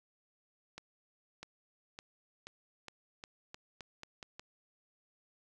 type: accelerating click train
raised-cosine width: 0.2 ms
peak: -28 dBFS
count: 11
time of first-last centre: 0.78-4.395 s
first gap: 650 ms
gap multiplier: 0.86
effects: none